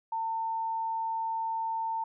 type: tone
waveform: sine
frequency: 900 Hz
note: A5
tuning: 39 cents sharp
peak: -29 dBFS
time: 0.12-2.04 s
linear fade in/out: 5 ms
effects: none